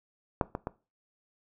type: clicks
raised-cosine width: 1 ms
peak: -10 / -18 / -18 dBFS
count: 3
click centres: 0.412 / 0.551 / 0.671 s
effects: noise-tail reverb RT60 0.3 s tail -19 dB re dry